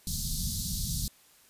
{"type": "band-stop noise", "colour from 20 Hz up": "pink", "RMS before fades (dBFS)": -32, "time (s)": [0.07, 1.08], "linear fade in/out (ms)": 2, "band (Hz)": [210, 3900], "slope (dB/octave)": 48, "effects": ["white hiss -60 dBFS RMS until 1.49 s", "resampled to 32000 Hz"]}